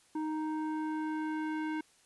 square tone with low-pass filter sweep, 311.1 Hz, D#4, in tune, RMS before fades -35 dBFS, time 0.15-1.81 s, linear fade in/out 5 ms, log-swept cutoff 880 to 2000 Hz, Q 1.4, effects white hiss -65 dBFS RMS until 2.05 s + resampled to 24000 Hz

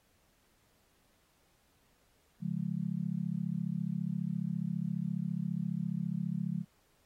sine chord, Db major, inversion none, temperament just, 138.59 / 173.24 / 207.9 Hz, Db3 / F3 / Ab3, 0 / -14 / +2 cents, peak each -39 / -34 / -38 dBFS, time 2.4-6.65 s, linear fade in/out 50 ms, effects pink hiss -71 dBFS RMS until 7.05 s + AAC 48 kbps

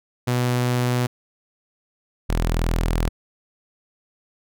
sawtooth tone pair in turn, 123.47 / 41.29 Hz, B2 / E1, 0 / +4 cents, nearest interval octave + perfect fifth, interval 1896 cents, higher first, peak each -15 dBFS, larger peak neither, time 0.27-1.07 / 2.29-3.09 s, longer neither, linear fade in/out 10 ms, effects none

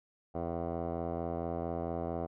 10% pulse tone with low-pass filter, 84.4 Hz, E2, 41 cents sharp, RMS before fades -36 dBFS, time 0.34-2.27 s, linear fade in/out 20 ms, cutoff 760 Hz, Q 7.5, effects none

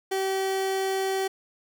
30% pulse tone, 384.3 Hz, G4, 34 cents flat, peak -22 dBFS, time 0.11-1.28 s, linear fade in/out 10 ms, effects none

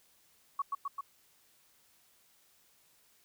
sine tone with echo, 1121 Hz, C#6, 19 cents sharp, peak -29 dBFS, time 0.59-0.62 s, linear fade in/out 5 ms, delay 130 ms, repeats 3, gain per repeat -2 dB, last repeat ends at 1.01 s, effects white hiss -67 dBFS RMS until 3.24 s

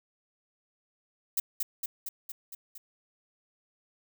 violet noise with echo, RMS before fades -27 dBFS, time 1.37-1.4 s, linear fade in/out 5 ms, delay 230 ms, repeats 6, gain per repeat -3 dB, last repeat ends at 2.78 s, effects none

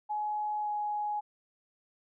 sine tone with pitch glide, 843 to 836.2 Hz, G#5 to G#5, +26 to +12 cents, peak -30 dBFS, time 0.09-1.21 s, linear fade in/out 20 ms, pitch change -14 cents, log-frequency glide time 0.61-0.69 s, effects none

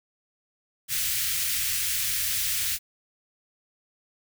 white band-stop noise, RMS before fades -27 dBFS, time 0.88-2.79 s, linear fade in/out 50 ms, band 130 to 1700 Hz, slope 24 dB/octave, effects none

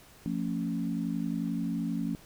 sine chord, F augmented, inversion none, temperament equal with one note detuned, 174.61 / 225.4 / 277.2 Hz, F3 / A3 / C#4, 0 / +42 / 0 cents, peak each -33 / -33 / -34 dBFS, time 0.26-2.15 s, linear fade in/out 0 ms, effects pink hiss -55 dBFS RMS until 2.25 s

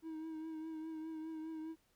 triangle tone with vibrato, 318.1 Hz, D#4, 38 cents sharp, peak -40 dBFS, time 0.02-1.76 s, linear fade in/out 50 ms, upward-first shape triangle, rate 4.9 Hz, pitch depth 37 cents each way, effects pink hiss -75 dBFS RMS until 1.95 s

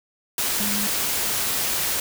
sine tone in noise, 205.3 Hz, G#3, 20 cents flat, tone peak -28 dBFS, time 0.6-0.87 s, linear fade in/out 2 ms, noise white, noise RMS -24 dBFS, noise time 0.38-2 s, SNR -7 dB, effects none

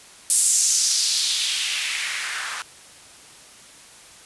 blue noise with band-pass filter sweep, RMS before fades -22 dBFS, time 0.3-2.62 s, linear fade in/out 0 ms, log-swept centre 8900 to 1300 Hz, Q 2.3, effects white hiss -46 dBFS RMS until 4.25 s + resampled to 24000 Hz

